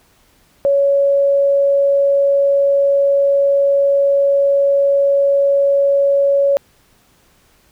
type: tone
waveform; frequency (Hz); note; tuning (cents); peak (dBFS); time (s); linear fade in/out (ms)
sine; 559; C#5; +14; -10; 0.65-6.57; 0
effects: pink hiss -54 dBFS RMS until 7.71 s